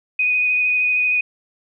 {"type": "tone with vibrato", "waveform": "sine", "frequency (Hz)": 2489, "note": "D#7", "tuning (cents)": 0, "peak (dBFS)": -15, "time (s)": [0.19, 1.21], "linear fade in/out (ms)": 5, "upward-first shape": "triangle", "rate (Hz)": 13, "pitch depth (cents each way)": 19, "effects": []}